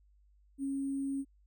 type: tone with sample-and-hold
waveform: sine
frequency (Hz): 274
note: C#4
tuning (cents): -20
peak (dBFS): -32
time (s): 0.58-1.25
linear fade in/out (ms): 50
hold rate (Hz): 8820
effects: added 50 Hz sine -62 dBFS peak until 1.46 s